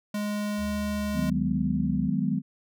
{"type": "tone", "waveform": "square", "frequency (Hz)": 207.7, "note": "G#3", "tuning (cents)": 0, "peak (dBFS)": -28, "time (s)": [0.14, 1.3], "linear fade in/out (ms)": 5}
{"type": "tone with vibrato", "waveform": "sine", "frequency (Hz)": 73.42, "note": "D2", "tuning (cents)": 0, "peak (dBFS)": -35, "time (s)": [0.57, 2.11], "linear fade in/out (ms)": 50, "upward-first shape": "square", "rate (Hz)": 1.2, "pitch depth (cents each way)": 14}
{"type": "chord", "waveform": "sine", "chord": "G# minor seventh", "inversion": "second", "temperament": "just", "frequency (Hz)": [155.74, 186.89, 207.7, 249.2], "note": ["D#3", "F#3", "G#3", "B3"], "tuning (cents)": [2, 18, 0, 16], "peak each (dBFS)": [-30, -28, -29, -29], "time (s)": [1.13, 2.42], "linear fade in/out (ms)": 50}
{"effects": []}